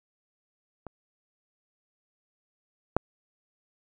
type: clicks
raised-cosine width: 1 ms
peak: -25 / -7 dBFS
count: 2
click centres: 0.867 / 2.966 s
effects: none